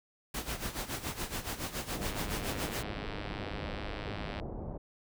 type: noise with tremolo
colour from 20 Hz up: pink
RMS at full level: -35 dBFS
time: 0.34-2.83 s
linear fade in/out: 5 ms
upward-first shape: sine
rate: 7.1 Hz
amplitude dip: 75%
type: low-pass noise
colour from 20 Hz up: pink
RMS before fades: -40 dBFS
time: 1.91-4.78 s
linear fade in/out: 10 ms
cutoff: 760 Hz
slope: 24 dB/octave
type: click train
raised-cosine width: 0.3 ms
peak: -25 dBFS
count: 246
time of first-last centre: 2.02-4.399 s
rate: 103 Hz
effects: none